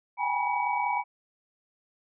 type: tone cluster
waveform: sine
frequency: 776 / 822 / 852 / 968 / 2273 Hz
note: G5 / G#5 / G#5 / B5 / C#7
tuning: -18 / -18 / +44 / -35 / +43 cents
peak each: -36 / -31 / -34 / -28 / -34 dBFS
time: 0.17-1.04 s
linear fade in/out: 50 ms
effects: none